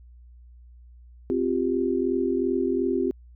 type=chord; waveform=sine; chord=C suspended fourth; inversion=none; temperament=equal; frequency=261.6 / 349.2 / 392 Hz; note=C4 / F4 / G4; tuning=0 / 0 / 0 cents; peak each=-26 dBFS; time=1.3-3.11 s; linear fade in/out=0 ms; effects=added 60 Hz sine -46 dBFS peak until 3.35 s